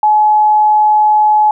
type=tone; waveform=sine; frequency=850 Hz; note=G#5; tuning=40 cents sharp; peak=-6 dBFS; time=0.03-1.51 s; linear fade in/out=2 ms; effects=none